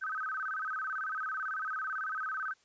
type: tone with vibrato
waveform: sine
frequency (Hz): 1396.9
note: F6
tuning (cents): 0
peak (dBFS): -33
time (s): 0.01-2.54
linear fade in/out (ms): 20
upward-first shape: square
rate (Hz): 18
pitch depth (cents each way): 170
effects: white hiss -68 dBFS RMS until 2.64 s + resampled to 16000 Hz